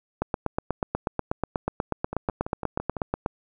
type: two click trains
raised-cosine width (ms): 1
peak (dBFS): -17 / -10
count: 6 / 26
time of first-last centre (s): 2.13-2.968 / 0.22-3.261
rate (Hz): 5.97 / 8.22
effects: none